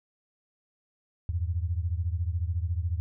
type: beating tone pair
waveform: sine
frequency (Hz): 81.8 / 95.8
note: E2 / G2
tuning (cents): -13 / -39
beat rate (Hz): 14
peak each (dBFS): -28 / -31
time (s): 1.29-3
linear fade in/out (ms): 0
effects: none